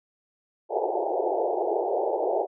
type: band-pass noise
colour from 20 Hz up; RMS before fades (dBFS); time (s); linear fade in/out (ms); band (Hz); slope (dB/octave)
pink; -26; 0.69-2.47; 50; 350 to 860; 96
effects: none